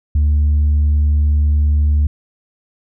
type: tone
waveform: sine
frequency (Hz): 74.2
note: D2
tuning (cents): +18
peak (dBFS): -8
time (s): 0.15-2.07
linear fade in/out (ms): 5
effects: tanh soft clip ceiling -9 dBFS